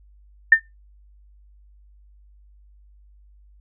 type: tone with exponential decay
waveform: sine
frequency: 1798 Hz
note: A6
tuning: 37 cents sharp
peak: -4 dBFS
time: 0.52-0.6 s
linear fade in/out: 5 ms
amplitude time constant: 17 ms
effects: noise-tail reverb RT60 0.2 s tail -18 dB re dry + added 50 Hz sine -49 dBFS peak until 3.6 s